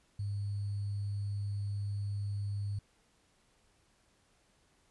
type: tone with sample-and-hold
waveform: sine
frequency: 101.2 Hz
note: G#2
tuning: 44 cents flat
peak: -33 dBFS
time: 0.19-2.79 s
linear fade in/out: 5 ms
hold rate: 4410 Hz
effects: pink hiss -70 dBFS RMS until 4.9 s + resampled to 24000 Hz